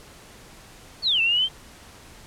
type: exponential two-way sweep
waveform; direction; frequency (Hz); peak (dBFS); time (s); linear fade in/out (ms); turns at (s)
sine; down then up; 4600 to 2637 to 3177; -18; 1.02-1.49; 50; 1.21
effects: pink hiss -47 dBFS RMS until 2.26 s + low-pass 11000 Hz 12 dB/octave